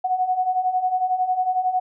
sine beating tone pair, 731 / 742 Hz, F#5 / F#5, -21 / +5 cents, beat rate 11 Hz, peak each -25 / -20 dBFS, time 0.04-1.8 s, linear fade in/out 10 ms, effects none

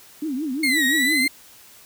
sine tone with vibrato, 283.6 Hz, C#4, 40 cents sharp, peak -23 dBFS, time 0.22-1.27 s, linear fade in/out 5 ms, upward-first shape triangle, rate 5.8 Hz, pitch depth 260 cents each way
35% pulse exponential two-way sweep, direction down then up, 2180 to 1864.7 to 2106 Hz, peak -16 dBFS, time 0.63-1.28 s, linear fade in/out 5 ms, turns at 0.84 s
effects white hiss -48 dBFS RMS until 1.85 s

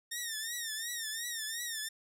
10% pulse tone with vibrato, 1827 Hz, A#6, 35 cents flat, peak -27 dBFS, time 0.11-1.89 s, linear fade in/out 10 ms, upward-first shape triangle, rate 2.8 Hz, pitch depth 120 cents each way, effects none

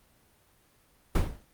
brown noise with exponential decay, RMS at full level -19 dBFS, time 1.15-1.45 s, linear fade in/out 5 ms, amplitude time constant 65 ms, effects pink hiss -64 dBFS RMS until 1.53 s + Opus 32 kbps

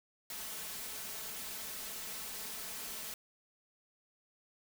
white noise with comb filter, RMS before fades -43 dBFS, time 0.3-3.14 s, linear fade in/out 2 ms, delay 4.6 ms, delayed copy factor +0.55, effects none

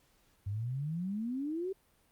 sine exponential sweep, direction up, 95.8 to 394.2 Hz, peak -33 dBFS, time 0.46-1.73 s, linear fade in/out 10 ms, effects pink hiss -69 dBFS RMS until 2.11 s + Opus 48 kbps

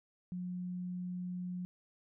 sine tone, 180 Hz, F#3, 47 cents flat, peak -37 dBFS, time 0.32-1.65 s, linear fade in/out 0 ms, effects none

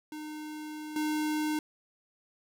square tone with level steps, 305.3 Hz, D#4, 33 cents flat, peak -39 / -29 dBFS, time 0.12-1.59 s, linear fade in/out 2 ms, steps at 0.96 s, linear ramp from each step 2 ms, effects none

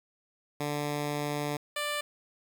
10% pulse tone pair in turn, 146.83 / 589.9 Hz, D3 / D5, 0 / +8 cents, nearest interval 2 octaves, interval 2408 cents, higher second, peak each -22 dBFS, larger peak neither, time 0.6-1.57 / 1.76-2.01 s, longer first, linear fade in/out 5 ms, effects 9-bit

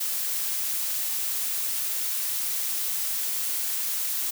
blue noise, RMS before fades -28 dBFS, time 0-4.31 s, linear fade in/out 10 ms, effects none

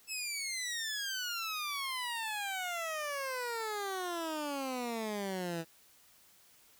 15% pulse exponential sweep, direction down, 2637 to 161.4 Hz, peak -29 dBFS, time 0.07-5.65 s, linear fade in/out 50 ms, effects white hiss -63 dBFS RMS until 6.79 s

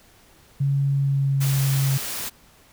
sine tone with pitch glide, 139.1 to 135.92 Hz, C#3 to C#3, +6 to -34 cents, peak -18 dBFS, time 0.6-1.98 s, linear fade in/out 10 ms, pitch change -40 cents, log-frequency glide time 0.93-1.72 s
white noise, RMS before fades -30 dBFS, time 1.4-2.3 s, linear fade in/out 20 ms
effects pink hiss -54 dBFS RMS until 2.72 s

